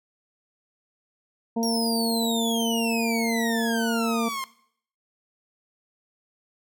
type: harmonic tone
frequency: 229.3 Hz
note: A#3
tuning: 28 cents flat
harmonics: 1 / 2 / 3 / 4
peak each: -23 / -29 / -33 / -35 dBFS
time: 1.56-4.29 s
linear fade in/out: 10 ms
type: exponential sweep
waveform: sawtooth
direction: down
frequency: 5670 to 1050 Hz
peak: -25 dBFS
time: 1.63-4.44 s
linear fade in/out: 0 ms
effects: noise-tail reverb RT60 0.6 s tail -18 dB re dry